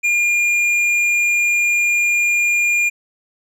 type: tone with hard clipping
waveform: triangle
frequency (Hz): 2412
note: D7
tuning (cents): +46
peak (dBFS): -15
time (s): 0.03-2.9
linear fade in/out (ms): 20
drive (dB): 10
effects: none